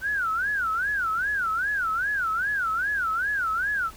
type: tone with vibrato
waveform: sine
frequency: 1480 Hz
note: F#6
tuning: in tune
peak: -23 dBFS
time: 0.01-3.91 s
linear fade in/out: 50 ms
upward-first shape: sine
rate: 2.5 Hz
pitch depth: 240 cents each way
effects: added 60 Hz sine -49 dBFS peak until 3.96 s + pink hiss -48 dBFS RMS until 3.96 s